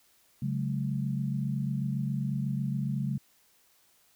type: chord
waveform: sine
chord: C# suspended fourth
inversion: none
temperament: equal with one note detuned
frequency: 138.59 / 185 / 212.8 Hz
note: C#3 / F#3 / G#3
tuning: 0 / 0 / +42 cents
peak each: -30 / -35 / -34 dBFS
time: 0.42-3.18 s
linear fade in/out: 5 ms
effects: white hiss -65 dBFS RMS until 4.15 s